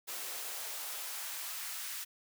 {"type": "noise with high-pass filter sweep", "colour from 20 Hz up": "white", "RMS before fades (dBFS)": -41, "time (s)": [0.07, 2.05], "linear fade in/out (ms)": 20, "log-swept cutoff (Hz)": [380, 1400], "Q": 0.95, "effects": []}